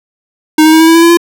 square tone with pitch steps, 310.5 / 314.8 / 319.2 / 323.7 / 328.2 / 332.8 / 337.4 / 342.1 Hz, D#4 / D#4 / D#4 / E4 / E4 / E4 / E4 / F4, -3 / +20 / +44 / -31 / -8 / +17 / +40 / -36 cents, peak -3 dBFS, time 0.58-1.172 s, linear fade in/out 5 ms, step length 74 ms, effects none

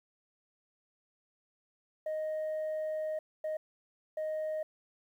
sine tone bursts at uneven times, 622.3 Hz, D#5, in tune, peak -30 dBFS, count 3, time 2.06-3.19 / 3.44-3.57 / 4.17-4.63 s, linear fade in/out 5 ms, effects tanh soft clip ceiling -31 dBFS + 11-bit

